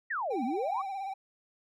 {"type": "exponential two-way sweep", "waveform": "sine", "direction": "down then up", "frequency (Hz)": [1976, 220, 1207], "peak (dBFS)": -30, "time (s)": [0.1, 0.82], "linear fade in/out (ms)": 10, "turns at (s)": 0.44}
{"type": "tone with vibrato", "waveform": "triangle", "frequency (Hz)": 780, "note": "G5", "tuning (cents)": -9, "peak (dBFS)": -32, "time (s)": [0.3, 1.14], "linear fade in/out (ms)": 10, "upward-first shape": "sine", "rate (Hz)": 17, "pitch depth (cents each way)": 50}
{"effects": []}